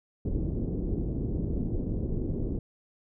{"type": "low-pass noise", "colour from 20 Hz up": "pink", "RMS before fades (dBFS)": -30, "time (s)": [0.25, 2.59], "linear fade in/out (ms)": 5, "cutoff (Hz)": 390, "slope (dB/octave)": 24, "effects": []}